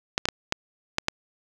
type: clicks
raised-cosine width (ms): 0.2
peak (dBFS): -5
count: 6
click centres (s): 0.179 / 0.255 / 0.287 / 0.524 / 0.984 / 1.084
effects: none